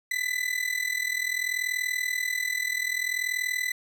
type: tone with amplitude modulation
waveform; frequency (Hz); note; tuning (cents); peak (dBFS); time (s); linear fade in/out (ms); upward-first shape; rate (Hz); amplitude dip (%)
40% pulse; 2000; B6; +21; -22; 0.11-3.72; 5; sine; 40.6; 80
effects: none